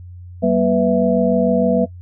sine tone cluster, 192.2 / 238.8 / 495.1 / 660 Hz, G3 / A#3 / B4 / E5, -34 / +42 / +4 / +2 cents, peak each -18 dBFS, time 0.42-1.86 s, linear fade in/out 20 ms, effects noise-tail reverb RT60 0.1 s tail -22 dB re dry + added 89 Hz sine -33 dBFS peak until 2.01 s

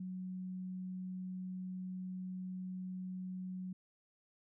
sine tone, 184.7 Hz, F#3, 3 cents flat, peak -40 dBFS, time 0-3.73 s, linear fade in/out 5 ms, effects none

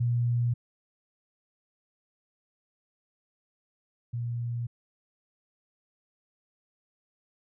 sine tone pair in turn, 119.9 / 118.87 Hz, A#2 / A#2, +49 / +34 cents, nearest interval unison, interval 15 cents, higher first, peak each -23 / -29 dBFS, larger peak first, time 0-0.54 / 4.13-4.67 s, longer neither, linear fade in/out 10 ms, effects none

